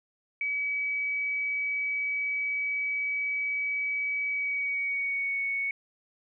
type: tone with pitch glide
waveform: sine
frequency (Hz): 2279 to 2221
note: C#7 to C#7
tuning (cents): +47 to +3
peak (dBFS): -27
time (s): 0.41-5.71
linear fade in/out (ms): 2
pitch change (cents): -44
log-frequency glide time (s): 4.26-5.4
effects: none